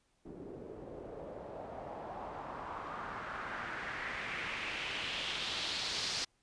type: noise with low-pass filter sweep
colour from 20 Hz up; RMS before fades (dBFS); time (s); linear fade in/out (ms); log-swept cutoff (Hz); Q
white; -41; 0.25-6.25; 10; 350 to 5000; 2.5
effects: pink hiss -75 dBFS RMS until 6.42 s + resampled to 22050 Hz